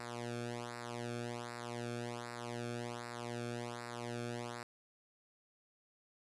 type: tone with flanger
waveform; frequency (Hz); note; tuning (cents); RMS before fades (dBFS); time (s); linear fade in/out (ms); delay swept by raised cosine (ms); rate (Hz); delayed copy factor
sawtooth; 119.4; A#2; +42; -43; 0-4.63; 0; 0.31 to 1.03; 1.3; -0.9
effects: resampled to 24000 Hz